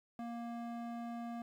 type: tone with band-pass filter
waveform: square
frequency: 234.7 Hz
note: A#3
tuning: 12 cents sharp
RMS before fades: -43 dBFS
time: 0.19-1.42 s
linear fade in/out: 2 ms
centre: 530 Hz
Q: 0.97
effects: 12-bit